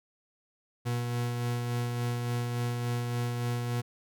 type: tone with tremolo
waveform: 40% pulse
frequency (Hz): 120.5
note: B2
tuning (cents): -42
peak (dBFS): -27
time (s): 0.85-3.82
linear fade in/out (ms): 20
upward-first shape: sine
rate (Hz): 3.5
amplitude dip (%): 30
effects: none